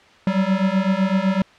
square beating tone pair, 187 / 194.9 Hz, F#3 / G3, +19 / -10 cents, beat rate 7.9 Hz, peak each -21 / -20 dBFS, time 0.27-1.42 s, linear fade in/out 2 ms, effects white hiss -49 dBFS RMS until 1.58 s + low-pass 3000 Hz 12 dB/octave

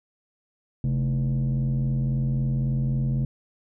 sine tone with frequency modulation, 134.7 Hz, C#3, 49 cents flat, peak -19 dBFS, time 0.84-3.25 s, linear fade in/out 2 ms, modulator 83.7 Hz, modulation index 0.72, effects tanh soft clip ceiling -20 dBFS

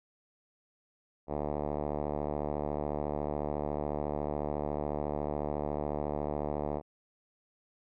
5% pulse tone with low-pass filter, 74 Hz, D2, 14 cents sharp, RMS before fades -34 dBFS, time 1.27-6.82 s, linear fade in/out 50 ms, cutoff 730 Hz, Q 1.3, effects none

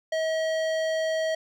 sine tone with hard clipping, 639 Hz, D#5, 46 cents sharp, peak -26 dBFS, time 0.12-1.35 s, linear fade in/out 5 ms, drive 15 dB, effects none

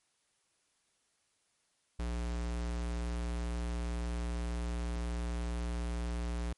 square tone, 59 Hz, A#1, 22 cents sharp, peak -34 dBFS, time 1.99-6.53 s, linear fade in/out 5 ms, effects white hiss -75 dBFS RMS until 6.57 s + MP3 48 kbps

